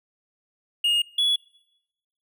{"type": "tone pair in turn", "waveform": "triangle", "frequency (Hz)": [2849, 3388], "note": ["F7", "G#7"], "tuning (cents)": [34, 34], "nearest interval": "minor third", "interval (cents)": 300, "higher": "second", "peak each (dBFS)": -17, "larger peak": "neither", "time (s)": [[0.84, 1.02], [1.18, 1.36]], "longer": "neither", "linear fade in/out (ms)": 5, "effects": ["noise-tail reverb RT60 0.9 s tail -24 dB re dry"]}